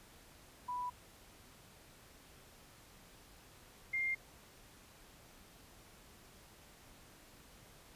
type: tone pair in turn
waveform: sine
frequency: 987.8 / 2111 Hz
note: B5 / C7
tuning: 0 / +15 cents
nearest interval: octave + minor second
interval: 1315 cents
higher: second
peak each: -37 / -33 dBFS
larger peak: second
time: 0.68-0.9 / 3.93-4.15 s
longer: neither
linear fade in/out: 10 ms
effects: pink hiss -60 dBFS RMS until 7.95 s + resampled to 32000 Hz